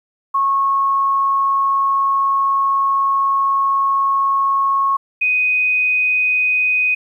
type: tone pair in turn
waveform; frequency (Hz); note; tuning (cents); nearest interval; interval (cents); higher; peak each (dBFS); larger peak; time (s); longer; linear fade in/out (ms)
sine; 1096 / 2498; C#6 / D#7; -20 / +6; octave + major second; 1426; second; -13; neither; 0.34-4.97 / 5.21-6.95; first; 10
effects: 9-bit